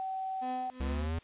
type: tone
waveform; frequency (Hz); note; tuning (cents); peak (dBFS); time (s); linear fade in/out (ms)
sine; 762; G5; -49; -33; 0-0.7; 0
type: tone with tremolo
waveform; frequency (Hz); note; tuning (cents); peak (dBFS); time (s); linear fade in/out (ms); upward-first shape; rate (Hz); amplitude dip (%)
35% pulse; 254.4; C4; -48; -36; 0.41-1.09; 20; triangle; 2.5; 90
type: linear sweep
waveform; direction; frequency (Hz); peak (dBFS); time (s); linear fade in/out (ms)
square; up; 65.3 to 83.8; -32; 0.8-1.19; 5
effects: white hiss -60 dBFS RMS until 1.23 s + resampled to 8000 Hz